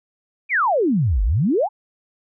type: exponential two-way sweep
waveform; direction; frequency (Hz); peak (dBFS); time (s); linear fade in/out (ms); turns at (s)
sine; down then up; 2500 to 44.81 to 923; -15; 0.49-1.69; 50; 1.23
effects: none

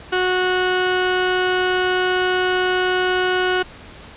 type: tone pair together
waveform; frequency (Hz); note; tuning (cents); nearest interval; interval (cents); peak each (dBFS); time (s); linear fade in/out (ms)
sawtooth; 367 / 734; F#4 / F#5; -14 / -14; octave; 1200; -14; 0.12-3.63; 10
effects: pink hiss -40 dBFS RMS until 4.16 s + resampled to 8000 Hz

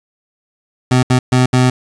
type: tone bursts at uneven times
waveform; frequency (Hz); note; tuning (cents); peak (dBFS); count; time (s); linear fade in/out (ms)
25% pulse; 126.9; B2; +47; -5; 4; 0.91-1.03 / 1.1-1.19 / 1.32-1.46 / 1.53-1.7; 5
effects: resampled to 22050 Hz + 7-bit

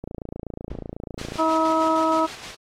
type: click train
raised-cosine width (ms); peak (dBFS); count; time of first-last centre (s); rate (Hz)
2; -19; 38; 0.04-1.357; 28.1
type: noise with exponential decay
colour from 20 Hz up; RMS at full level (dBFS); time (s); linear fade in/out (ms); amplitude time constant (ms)
brown; -32; 0.7-0.96; 5; 55
type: noise with tremolo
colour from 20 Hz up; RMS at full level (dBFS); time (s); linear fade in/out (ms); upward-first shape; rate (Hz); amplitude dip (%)
white; -33; 1.18-2.55; 5; square; 6.4; 40
type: harmonic tone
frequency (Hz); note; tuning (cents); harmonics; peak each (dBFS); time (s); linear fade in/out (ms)
320.7; E4; -48; 1 / 2 / 3 / 4; -23 / -23 / -23 / -23; 1.38-2.27; 20
effects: low-pass 5000 Hz 12 dB/octave + AAC 48 kbps

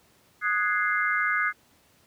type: chord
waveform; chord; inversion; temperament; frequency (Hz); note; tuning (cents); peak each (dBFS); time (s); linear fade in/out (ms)
sine; Ab dominant seventh; second; equal with one note detuned; 1244.5 / 1475.7 / 1661.2 / 2093; Eb6 / Gb6 / Ab6 / C7; 0 / -5 / 0 / 0; -28; 0.41-1.53; 50
effects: pink hiss -61 dBFS RMS until 2.06 s + high-pass 80 Hz 12 dB/octave

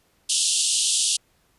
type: band-pass noise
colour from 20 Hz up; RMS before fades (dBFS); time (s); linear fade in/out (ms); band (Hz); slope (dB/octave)
white; -22; 0.29-1.17; 10; 2800 to 10000; 96
effects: pink hiss -64 dBFS RMS until 1.58 s + resampled to 32000 Hz

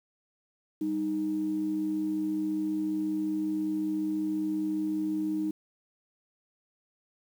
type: tone pair together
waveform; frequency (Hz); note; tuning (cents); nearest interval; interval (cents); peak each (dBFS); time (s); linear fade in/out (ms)
sine; 196 / 310.6; G3 / D#4; 0 / -3; minor sixth; 797; -36 / -27; 0.81-5.51; 5
effects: tanh soft clip ceiling -20 dBFS + 9-bit

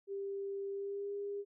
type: tone with pitch glide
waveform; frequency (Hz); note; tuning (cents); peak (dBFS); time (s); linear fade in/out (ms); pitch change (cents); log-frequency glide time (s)
sine; 395.7 to 404; G4 to G#4; +16 to -48; -37; 0.07-1.45; 50; +36; 0.71-1.13
effects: none

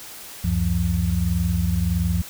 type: tone cluster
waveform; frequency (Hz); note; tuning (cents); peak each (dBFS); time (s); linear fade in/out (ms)
sine; 71.6 / 93.2 / 173.5; D2 / F#2 / F3; -43 / +13 / -11; -23; 0.44-2.22; 5
effects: white hiss -39 dBFS RMS until 2.29 s

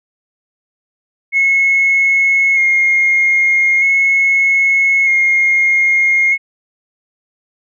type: tone with vibrato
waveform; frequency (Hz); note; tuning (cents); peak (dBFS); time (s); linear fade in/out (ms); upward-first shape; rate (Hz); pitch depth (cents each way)
sine; 2159; C#7; -46; -8; 1.32-6.38; 50; square; 0.4; 18
effects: tanh soft clip ceiling -4 dBFS

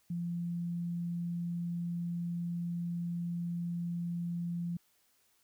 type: tone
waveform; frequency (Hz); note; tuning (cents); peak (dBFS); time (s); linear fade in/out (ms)
sine; 172.1; F3; -25; -33; 0.1-4.77; 5
effects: white hiss -71 dBFS RMS until 5.43 s

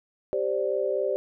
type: chord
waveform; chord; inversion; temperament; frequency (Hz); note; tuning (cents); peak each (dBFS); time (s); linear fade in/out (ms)
sine; G suspended fourth; none; equal; 392 / 523.3 / 587.3; G4 / C5 / D5; 0 / 0 / 0; -28; 0.33-1.16; 0
effects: none

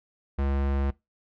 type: tone with low-pass filter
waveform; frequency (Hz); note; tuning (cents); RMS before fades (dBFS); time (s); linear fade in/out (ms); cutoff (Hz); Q
square; 69.1; C#2; -5; -26; 0.38-0.91; 10; 1900; 0.65
effects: noise-tail reverb RT60 0.2 s tail -21 dB re dry

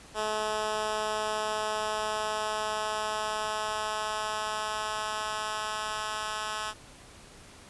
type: tone with high-pass filter sweep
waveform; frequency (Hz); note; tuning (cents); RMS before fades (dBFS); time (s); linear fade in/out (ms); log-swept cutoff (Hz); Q
10% pulse; 214.8; A3; -41; -32; 0.14-6.74; 50; 470 to 1200; 0.96
effects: pink hiss -51 dBFS RMS until 7.69 s + resampled to 24000 Hz

